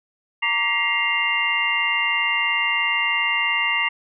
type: tone cluster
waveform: sine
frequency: 926 / 1154 / 1927 / 2110 / 2783 Hz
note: A#5 / D6 / B6 / C7 / F7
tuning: -12 / -31 / -43 / +14 / -7 cents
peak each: -28 / -30 / -27 / -22 / -23 dBFS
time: 0.42-3.89 s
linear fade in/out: 10 ms
effects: none